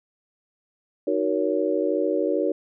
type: chord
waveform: sine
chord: D# minor seventh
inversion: none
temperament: just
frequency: 311.1 / 373.4 / 466.7 / 560 Hz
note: D#4 / F#4 / A#4 / C#5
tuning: 0 / +16 / +2 / +18 cents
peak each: -26 dBFS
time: 1.07-2.52 s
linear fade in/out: 5 ms
effects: none

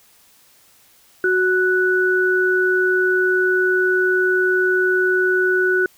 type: tone pair together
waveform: sine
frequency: 370 / 1480 Hz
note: F#4 / F#6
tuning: 0 / 0 cents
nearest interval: 2 octaves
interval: 2400 cents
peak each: -17 dBFS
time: 1.24-5.86 s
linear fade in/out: 2 ms
effects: white hiss -53 dBFS RMS until 5.97 s

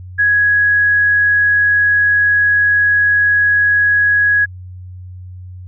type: tone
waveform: sine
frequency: 1667 Hz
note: G#6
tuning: 6 cents sharp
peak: -9 dBFS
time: 0.18-4.46 s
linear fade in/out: 20 ms
effects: added 91 Hz sine -29 dBFS peak until 5.67 s

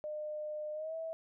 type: tone with pitch glide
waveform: sine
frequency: 606 to 649.5 Hz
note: D#5 to E5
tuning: -46 to -26 cents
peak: -37 dBFS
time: 0.04-1.13 s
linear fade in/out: 0 ms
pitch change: +120 cents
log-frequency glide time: 0.73-0.95 s
effects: none

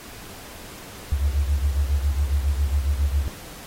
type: beating tone pair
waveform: sine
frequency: 69.3 / 76.6 Hz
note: C#2 / D#2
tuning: 0 / -27 cents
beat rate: 7.3 Hz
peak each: -20 / -25 dBFS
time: 1.12-3.28 s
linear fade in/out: 0 ms
effects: pink hiss -41 dBFS RMS until 3.66 s + AAC 48 kbps

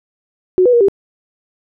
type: tone with pitch steps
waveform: sine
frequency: 368.2 / 493.3 / 473.7 / 394.8 Hz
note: F#4 / B4 / A#4 / G4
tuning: -8 / -2 / +28 / +12 cents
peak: -7 dBFS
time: 0.58-0.884 s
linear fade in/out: 0 ms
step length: 76 ms
effects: none

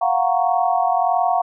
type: chord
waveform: sine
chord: Gb major seventh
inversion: third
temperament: equal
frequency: 698.5 / 740 / 932.3 / 1108.7 Hz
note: F5 / Gb5 / Bb5 / Db6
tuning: 0 / 0 / 0 / 0 cents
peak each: -19 / -19 / -24 / -25 dBFS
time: 0.01-1.42 s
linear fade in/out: 10 ms
effects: none

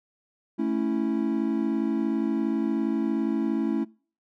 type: chord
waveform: triangle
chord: A major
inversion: none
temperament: equal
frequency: 220 / 277.2 / 329.6 Hz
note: A3 / C#4 / E4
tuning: 0 / 0 / 0 cents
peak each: -26 dBFS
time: 0.58-3.85 s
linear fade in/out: 20 ms
effects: noise-tail reverb RT60 0.4 s tail -23 dB re dry

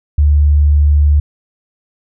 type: tone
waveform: sine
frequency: 73.42 Hz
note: D2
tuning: in tune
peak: -6 dBFS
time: 0.18-1.2 s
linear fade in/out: 5 ms
effects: none

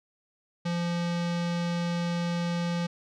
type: tone with low-pass filter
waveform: square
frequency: 172.4 Hz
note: F3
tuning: 22 cents flat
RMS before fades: -29 dBFS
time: 0.65-2.87 s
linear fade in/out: 10 ms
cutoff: 5000 Hz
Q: 1.3
effects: none

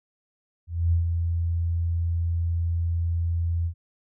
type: tone with ADSR envelope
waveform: sine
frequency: 84.5 Hz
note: E2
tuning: 43 cents sharp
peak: -17 dBFS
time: 0.67-3.74 s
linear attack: 250 ms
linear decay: 120 ms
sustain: -5 dB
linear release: 82 ms
effects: none

